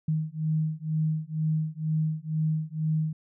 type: beating tone pair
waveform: sine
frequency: 155.56 / 157.66 Hz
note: D#3 / D#3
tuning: 0 / +23 cents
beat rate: 2.1 Hz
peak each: -28 dBFS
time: 0.08-3.13 s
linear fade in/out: 5 ms
effects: none